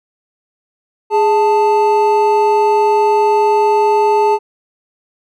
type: tone pair together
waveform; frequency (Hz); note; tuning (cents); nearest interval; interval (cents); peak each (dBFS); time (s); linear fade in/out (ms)
triangle; 415.3 / 880; G#4 / A5; 0 / 0; octave + minor second; 1300; -10; 1.1-4.39; 50
effects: none